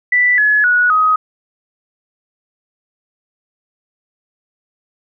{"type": "tone with pitch steps", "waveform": "sine", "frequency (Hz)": [1975.5, 1700, 1463, 1258.9], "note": ["B6", "G#6", "F#6", "D#6"], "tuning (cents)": [0, 40, -20, 20], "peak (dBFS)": -9, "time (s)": [0.12, 1.16], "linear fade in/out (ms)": 5, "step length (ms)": 260, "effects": []}